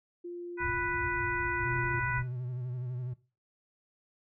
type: tone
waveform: sine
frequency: 349.2 Hz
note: F4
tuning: in tune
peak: -37 dBFS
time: 0.24-2 s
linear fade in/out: 10 ms
type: harmonic tone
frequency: 493.9 Hz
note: B4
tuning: in tune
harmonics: 2 / 3 / 4 / 5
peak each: -36 / -33 / -37 / -40 dBFS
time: 0.57-2.23 s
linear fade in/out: 50 ms
type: low-pass noise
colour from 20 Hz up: white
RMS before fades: -41 dBFS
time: 0.6-2.23 s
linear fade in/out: 5 ms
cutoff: 140 Hz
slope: 48 dB/octave
type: tone with vibrato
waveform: triangle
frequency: 124.9 Hz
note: B2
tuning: 20 cents sharp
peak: -32 dBFS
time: 1.65-3.14 s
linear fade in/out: 10 ms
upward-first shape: sine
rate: 12 Hz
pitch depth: 52 cents each way
effects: noise-tail reverb RT60 0.3 s tail -17 dB re dry